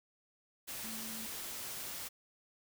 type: tone in noise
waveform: sine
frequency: 223.1 Hz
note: A3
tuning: 24 cents sharp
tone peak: -47 dBFS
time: 0.83-1.27 s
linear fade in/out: 20 ms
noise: white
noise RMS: -43 dBFS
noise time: 0.67-2.09 s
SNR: -7 dB
effects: none